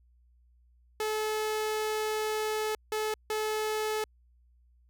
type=tone bursts at uneven times; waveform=sawtooth; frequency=431.1 Hz; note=A4; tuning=35 cents flat; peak=-25 dBFS; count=3; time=1-2.75 / 2.92-3.14 / 3.3-4.04 s; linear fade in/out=2 ms; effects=added 60 Hz sine -60 dBFS peak until 4.89 s